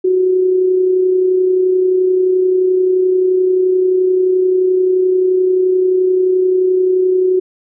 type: tone with amplitude modulation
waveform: sine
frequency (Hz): 370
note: F#4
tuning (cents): 0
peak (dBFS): -8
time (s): 0.04-7.4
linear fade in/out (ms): 10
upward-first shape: sine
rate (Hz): 31.5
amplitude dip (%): 35
effects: none